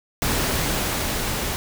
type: noise with level ramp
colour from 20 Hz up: pink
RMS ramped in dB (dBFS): -22 to -26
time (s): 0.22-1.56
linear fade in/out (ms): 0
effects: none